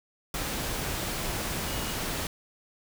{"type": "tone in noise", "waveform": "sine", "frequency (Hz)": 2890, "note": "F#7", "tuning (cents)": -41, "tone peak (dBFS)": -43, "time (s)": [1.67, 1.93], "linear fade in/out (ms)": 2, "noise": "pink", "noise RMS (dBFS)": -32, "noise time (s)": [0.34, 2.27], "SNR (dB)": -14, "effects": []}